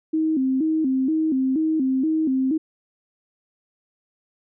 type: tone with vibrato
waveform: sine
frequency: 288.2 Hz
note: D4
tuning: 33 cents flat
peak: -18 dBFS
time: 0.13-2.58 s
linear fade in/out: 10 ms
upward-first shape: square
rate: 2.1 Hz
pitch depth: 160 cents each way
effects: none